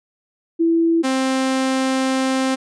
sine / sawtooth tone pair in turn, 331.7 / 263.3 Hz, E4 / C4, +11 / +11 cents, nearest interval major third, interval 400 cents, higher first, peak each -13 dBFS, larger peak neither, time 0.59-1.03 / 1.03-2.56 s, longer second, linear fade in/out 20 ms, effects resampled to 22050 Hz

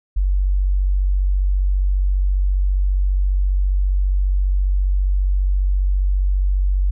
sine tone, 47.39 Hz, F#1, 42 cents sharp, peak -14 dBFS, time 0.16-6.91 s, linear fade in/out 10 ms, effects none

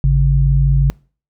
sine tone pair together, 52.7 / 138.59 Hz, G#1 / C#3, +26 / 0 cents, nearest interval octave + perfect fourth, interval 1674 cents, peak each -12 dBFS, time 0.04-0.9 s, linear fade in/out 0 ms, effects noise-tail reverb RT60 0.4 s tail -26 dB re dry

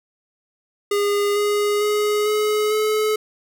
square tone with pitch steps, 408.1 / 413.3 / 418.6 / 424 / 429.4 Hz, G#4 / G#4 / G#4 / G#4 / A4, -30 / -8 / +14 / +36 / -42 cents, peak -18 dBFS, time 0.91-3.16 s, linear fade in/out 5 ms, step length 450 ms, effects none

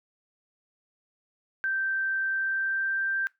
sine tone with pitch glide, 1562 to 1573.8 Hz, G6 to G6, -7 to +6 cents, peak -25 dBFS, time 1.64-3.27 s, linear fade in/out 0 ms, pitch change +13 cents, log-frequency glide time 2.27-3.13 s, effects noise-tail reverb RT60 0.2 s tail -21 dB re dry

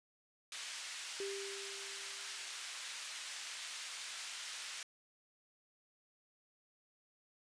pink band-pass noise, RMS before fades -46 dBFS, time 0.52-4.83 s, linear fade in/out 2 ms, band 2000 to 9200 Hz, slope 12 dB/octave
sine tone with exponential decay, 395.3 Hz, G4, 15 cents sharp, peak -38 dBFS, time 1.2-2.63 s, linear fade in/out 2 ms, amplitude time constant 310 ms
effects resampled to 22050 Hz

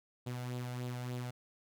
sawtooth tone with flanger, 124 Hz, B2, 7 cents sharp, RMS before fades -40 dBFS, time 0.26-1.31 s, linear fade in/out 10 ms, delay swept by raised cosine 0.25 to 1.45 ms, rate 3.4 Hz, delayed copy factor +0.5, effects none

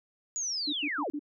sine linear sweep, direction down, 6930 to 260.1 Hz, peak -30 dBFS, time 0.36-1.1 s, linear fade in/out 0 ms
sine tone bursts, 293.7 Hz, D4, in tune, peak -31 dBFS, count 4, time 0.67-1.194 s, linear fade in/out 10 ms, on 59 ms, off 96 ms
effects none

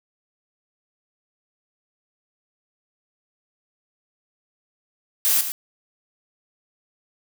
blue noise with echo, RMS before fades -19 dBFS, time 5.25-5.41 s, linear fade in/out 0 ms, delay 110 ms, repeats 1, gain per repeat -9 dB, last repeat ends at 5.52 s, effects none

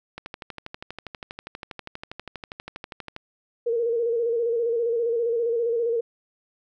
click train, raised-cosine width 0.3 ms, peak -19 dBFS, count 38, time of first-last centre 0.18-3.164 s, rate 12.4 Hz
sine tone with vibrato, 466.2 Hz, A#4, in tune, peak -21 dBFS, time 3.66-6.01 s, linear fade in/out 10 ms, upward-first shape square, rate 15 Hz, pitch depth 41 cents each way
effects none

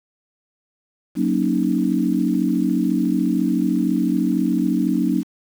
sine chord, D# minor seventh, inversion first, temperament equal, 185 / 233.1 / 277.2 / 311.1 Hz, F#3 / A#3 / C#4 / D#4, 0 / 0 / 0 / 0 cents, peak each -22 dBFS, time 1.15-5.24 s, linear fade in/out 50 ms, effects 7-bit

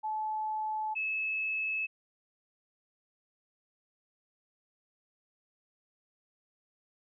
sine tone pair in turn, 864 / 2597 Hz, A5 / E7, -32 / -26 cents, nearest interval octave + perfect fifth, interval 1906 cents, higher second, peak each -31 / -30 dBFS, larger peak second, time 0.03-0.95 / 0.95-1.87 s, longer neither, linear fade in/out 20 ms, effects none

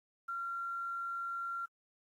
sine tone with quantisation, 1375 Hz, F6, 27 cents flat, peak -36 dBFS, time 0.28-1.66 s, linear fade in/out 10 ms, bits 11, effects AAC 48 kbps

